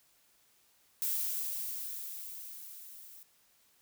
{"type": "noise with level ramp", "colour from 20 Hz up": "violet", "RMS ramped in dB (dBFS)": [-32, -53], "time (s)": [1.02, 3.23], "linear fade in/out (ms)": 0, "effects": ["white hiss -68 dBFS RMS until 3.81 s"]}